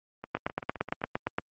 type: two click trains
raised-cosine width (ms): 0.5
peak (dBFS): -12 / -22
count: 10 / 7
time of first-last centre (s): 0.35-1.384 / 0.24-1.016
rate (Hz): 8.7 / 7.73
effects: high-pass 100 Hz 12 dB/octave + Opus 24 kbps